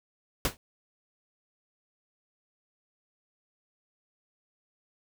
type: noise with exponential decay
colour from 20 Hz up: pink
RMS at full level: -23 dBFS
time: 0.45-0.57 s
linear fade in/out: 1 ms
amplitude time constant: 25 ms
effects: none